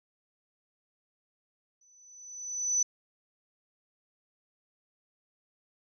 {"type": "tone with exponential growth", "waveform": "sine", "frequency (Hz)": 5990, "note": "F#8", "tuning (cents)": 20, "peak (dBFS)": -22, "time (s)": [1.81, 2.83], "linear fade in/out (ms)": 5, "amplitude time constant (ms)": 220, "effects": []}